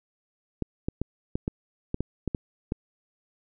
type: clicks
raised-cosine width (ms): 3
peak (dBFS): -14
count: 10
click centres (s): 0.623 / 0.885 / 1.016 / 1.355 / 1.479 / 1.944 / 2.006 / 2.277 / 2.348 / 2.721
effects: none